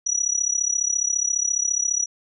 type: tone with amplitude modulation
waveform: sine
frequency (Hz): 5850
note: F#8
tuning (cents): -21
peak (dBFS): -16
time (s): 0.06-2.06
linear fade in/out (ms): 10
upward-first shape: sine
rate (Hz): 34.6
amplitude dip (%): 90
effects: none